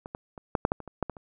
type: clicks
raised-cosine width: 1 ms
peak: -24 / -21 / -27 / -10 / -7 / -11 / -26 / -27 / -12 / -19 / -30 dBFS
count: 11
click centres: 0.059 / 0.149 / 0.378 / 0.552 / 0.651 / 0.719 / 0.803 / 0.877 / 1.027 / 1.097 / 1.168 s
effects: none